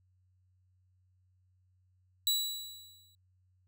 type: tone with exponential decay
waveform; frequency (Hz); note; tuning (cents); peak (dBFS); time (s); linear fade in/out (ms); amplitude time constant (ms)
sawtooth; 3925; B7; -11; -22; 2.27-3.15; 1; 190
effects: added 92 Hz sine -67 dBFS peak until 3.67 s